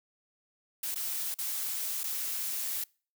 blue noise with dropouts, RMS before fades -34 dBFS, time 0.83-2.84 s, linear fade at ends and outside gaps 5 ms, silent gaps 0.946-0.957 / 1.343-1.386 / 2.034-2.039 s, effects noise-tail reverb RT60 0.4 s tail -26 dB re dry

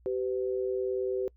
sine tone pair together, 385.4 / 504 Hz, G4 / B4, -29 / +35 cents, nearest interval perfect fourth, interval 464 cents, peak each -29 / -33 dBFS, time 0.06-1.28 s, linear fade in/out 0 ms, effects noise-tail reverb RT60 0.1 s tail -25 dB re dry + added 60 Hz sine -57 dBFS peak until 1.36 s

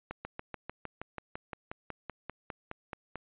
slowing click train, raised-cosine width 0.5 ms, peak -23 dBFS, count 18, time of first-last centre 0.11-3.157 s, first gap 140 ms, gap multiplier 1.03, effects resampled to 8000 Hz

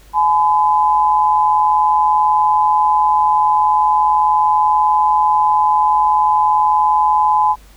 sine tone pair together, 849 / 1009.4 Hz, G#5 / B5, +38 / +38 cents, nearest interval minor third, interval 300 cents, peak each -13 dBFS, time 0.13-7.56 s, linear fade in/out 50 ms, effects added 50 Hz sine -42 dBFS peak until 7.76 s + pink hiss -48 dBFS RMS until 7.76 s

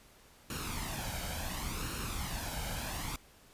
pink noise with flanger, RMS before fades -38 dBFS, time 0.5-3.16 s, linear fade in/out 2 ms, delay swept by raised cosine 0.72 to 1.33 ms, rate 0.7 Hz, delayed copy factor +0.6, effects pink hiss -60 dBFS RMS until 3.53 s + resampled to 32000 Hz

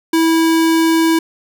square tone, 326.4 Hz, E4, 17 cents flat, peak -11 dBFS, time 0.13-1.19 s, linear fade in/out 5 ms, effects none

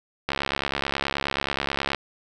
click train, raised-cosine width 0.3 ms, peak -8 dBFS, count 116, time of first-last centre 0.29-1.947 s, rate 69.4 Hz, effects none

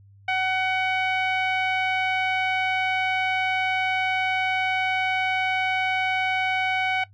sawtooth tone with low-pass filter, 750 Hz, F#5, 23 cents sharp, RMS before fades -24 dBFS, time 0.28-7.04 s, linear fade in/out 5 ms, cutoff 2500 Hz, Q 3.1, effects noise-tail reverb RT60 0.1 s tail -18 dB re dry + added 99 Hz sine -49 dBFS peak until 7.13 s

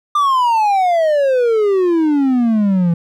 triangle exponential sweep, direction down, 1200 to 165.7 Hz, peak -9 dBFS, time 0.15-2.94 s, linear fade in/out 5 ms, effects none

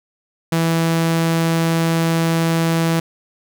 sawtooth tone, 164.81 Hz, E3, in tune, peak -11 dBFS, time 0.52-3 s, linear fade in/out 5 ms, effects none

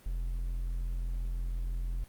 triangle tone, 42.95 Hz, F1, 28 cents flat, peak -29 dBFS, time 0.06-2.04 s, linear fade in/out 0 ms, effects pink hiss -59 dBFS RMS until 2.08 s + Opus 32 kbps

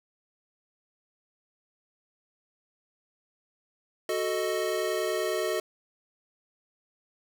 square chord, D# diminished, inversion first, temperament equal, 370 / 440 / 622.3 Hz, F#4 / A4 / D#5, 0 / 0 / 0 cents, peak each -32 dBFS, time 4.09-5.6 s, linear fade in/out 2 ms, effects none

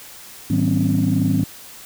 sine tone cluster, 106.8 / 158.2 / 191.4 / 252.9 / 275.2 Hz, G#2 / D#3 / G3 / B3 / C#4, +49 / +29 / -41 / +41 / -12 cents, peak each -21 dBFS, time 0.5-1.44 s, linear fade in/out 5 ms, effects tanh soft clip ceiling -8 dBFS + white hiss -40 dBFS RMS until 1.85 s

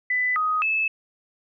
sine tone with pitch steps, 1997 / 1252 / 2611 Hz, B6 / D#6 / E7, +19 / +10 / -17 cents, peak -20 dBFS, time 0.1-0.88 s, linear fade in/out 5 ms, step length 260 ms, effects none

